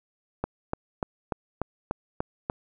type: click train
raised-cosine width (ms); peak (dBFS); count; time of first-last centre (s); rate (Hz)
1; -13; 8; 0.44-2.499; 3.4
effects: none